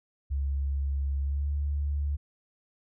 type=tone with pitch glide; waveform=sine; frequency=69.3 to 72.03 Hz; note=C#2 to D2; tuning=0 to -33 cents; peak=-26 dBFS; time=0.3-2.17 s; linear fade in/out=20 ms; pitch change=+67 cents; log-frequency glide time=1.23-1.49 s; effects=none